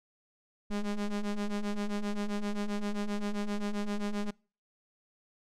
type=ring-modulated tone; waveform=square; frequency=102.2 Hz; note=G#2; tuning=27 cents flat; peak=-28 dBFS; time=0.7-4.31 s; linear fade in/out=10 ms; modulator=106 Hz; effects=noise-tail reverb RT60 0.4 s tail -26 dB re dry + low-pass 8000 Hz 12 dB/octave